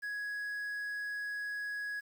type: tone with quantisation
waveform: triangle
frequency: 1669 Hz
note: G#6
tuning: 8 cents sharp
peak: -34 dBFS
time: 0.02-2.01 s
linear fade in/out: 20 ms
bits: 10
effects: none